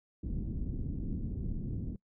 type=low-pass noise; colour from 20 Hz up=pink; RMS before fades=-36 dBFS; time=0.23-1.96 s; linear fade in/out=5 ms; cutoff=280 Hz; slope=24 dB/octave; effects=noise-tail reverb RT60 0.1 s tail -24 dB re dry